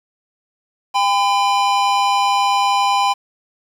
square tone pair together, 801.5 / 1009 Hz, G5 / B5, +38 / +37 cents, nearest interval major third, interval 399 cents, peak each -17 dBFS, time 0.94-3.14 s, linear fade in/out 20 ms, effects low-pass 6000 Hz 12 dB/octave + 7-bit

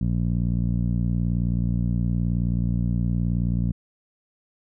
15% pulse tone with low-pass filter, 59 Hz, A#1, 22 cents sharp, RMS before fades -23 dBFS, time 0.01-3.72 s, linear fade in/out 5 ms, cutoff 190 Hz, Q 1.5, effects none

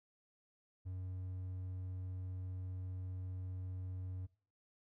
triangle tone, 92.5 Hz, F#2, in tune, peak -39 dBFS, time 0.85-4.27 s, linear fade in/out 20 ms, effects noise-tail reverb RT60 0.4 s tail -19 dB re dry

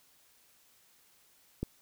click, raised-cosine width 3 ms, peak -20 dBFS, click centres 1.63 s, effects white hiss -65 dBFS RMS until 1.81 s

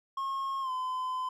triangle tone with pitch glide, 1082 to 1021.3 Hz, C#6 to C6, -42 to -42 cents, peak -29 dBFS, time 0.17-1.29 s, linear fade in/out 5 ms, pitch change -100 cents, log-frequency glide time 0.61-0.71 s, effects none

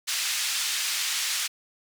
white band-pass noise, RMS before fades -28 dBFS, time 0.07-1.48 s, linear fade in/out 20 ms, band 1900 to 6600 Hz, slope 12 dB/octave, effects none

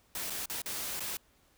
white noise with dropouts, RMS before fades -37 dBFS, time 0.15-1.17 s, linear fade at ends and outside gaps 2 ms, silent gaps 0.299-0.303 / 0.458-0.498 / 0.619-0.659 / 0.996-1.004 s, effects pink hiss -67 dBFS RMS until 1.57 s

